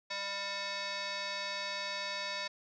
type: tone with frequency modulation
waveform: sine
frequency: 1396.9 Hz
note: F6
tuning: in tune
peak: -35 dBFS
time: 0.1-2.48 s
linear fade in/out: 10 ms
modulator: 795 Hz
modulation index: 5
effects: none